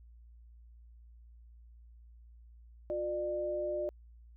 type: tone pair together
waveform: sine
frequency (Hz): 356.2 / 599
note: F4 / D5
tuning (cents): +34 / +34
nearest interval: major sixth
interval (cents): 900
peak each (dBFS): -38 / -33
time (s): 2.9-3.89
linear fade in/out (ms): 0
effects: added 58 Hz sine -53 dBFS peak until 4.36 s